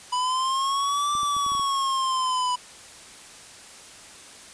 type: linear two-way sweep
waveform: square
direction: up then down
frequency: 987.8 to 1174.7 to 987.8 Hz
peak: -23 dBFS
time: 0.12-2.56 s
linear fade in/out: 10 ms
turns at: 1.14 s
type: clicks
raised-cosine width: 3 ms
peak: -30 dBFS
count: 7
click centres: 1.152 / 1.232 / 1.366 / 1.464 / 1.519 / 1.551 / 1.596 s
effects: white hiss -45 dBFS RMS until 4.53 s + resampled to 22050 Hz